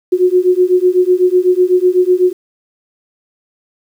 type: beating tone pair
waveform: sine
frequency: 360 / 368 Hz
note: F#4 / F#4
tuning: -47 / -9 cents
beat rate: 8 Hz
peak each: -11 dBFS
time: 0.12-2.33 s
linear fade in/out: 10 ms
effects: 7-bit